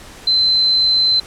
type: tone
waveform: sine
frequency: 4072 Hz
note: C8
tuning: 48 cents flat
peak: -11 dBFS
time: 0.27-1.2 s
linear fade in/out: 5 ms
effects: pink hiss -38 dBFS RMS until 1.26 s + low-pass 10000 Hz 12 dB/octave